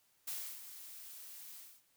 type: noise with ADSR envelope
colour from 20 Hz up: blue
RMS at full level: -40 dBFS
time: 0.27-1.83 s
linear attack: 10 ms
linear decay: 310 ms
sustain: -11 dB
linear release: 270 ms
effects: white hiss -73 dBFS RMS until 1.96 s